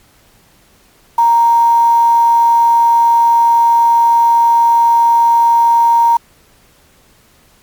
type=tone with quantisation; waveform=sine; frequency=932.3 Hz; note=A#5; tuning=in tune; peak=-6 dBFS; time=1.18-6.17 s; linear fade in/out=5 ms; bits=5; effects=pink hiss -49 dBFS RMS until 7.62 s + MP3 96 kbps